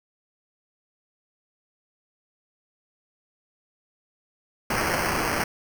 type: noise with sample-and-hold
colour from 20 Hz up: white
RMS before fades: -25 dBFS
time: 4.7-5.44 s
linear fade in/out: 5 ms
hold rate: 3675 Hz
effects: none